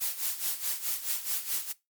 blue noise with tremolo, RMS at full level -29 dBFS, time 0-1.73 s, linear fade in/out 20 ms, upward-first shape sine, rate 4.7 Hz, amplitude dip 75%, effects noise-tail reverb RT60 0.2 s tail -19 dB re dry + MP3 96 kbps

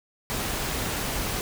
pink noise, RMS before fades -29 dBFS, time 0.3-1.41 s, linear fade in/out 0 ms, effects none

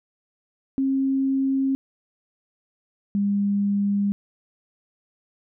sine tone pair in turn, 269 / 201.5 Hz, C4 / G3, +48 / +48 cents, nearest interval perfect fourth, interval 500 cents, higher first, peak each -19 dBFS, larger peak neither, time 0.78-1.75 / 3.15-4.12 s, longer neither, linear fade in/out 0 ms, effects none

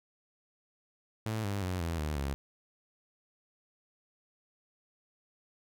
sawtooth tone with pitch steps, 110 / 100.29 / 91.44 / 83.36 / 76.01 / 69.3 Hz, A2 / G2 / F#2 / E2 / D#2 / C#2, 0 / +40 / -20 / +20 / -40 / 0 cents, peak -28 dBFS, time 1.26-2.34 s, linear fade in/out 0 ms, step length 180 ms, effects none

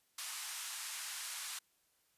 white band-pass noise, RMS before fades -44 dBFS, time 0.18-1.59 s, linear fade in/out 5 ms, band 940 to 11000 Hz, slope 24 dB/octave, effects white hiss -75 dBFS RMS until 2.17 s + resampled to 32000 Hz

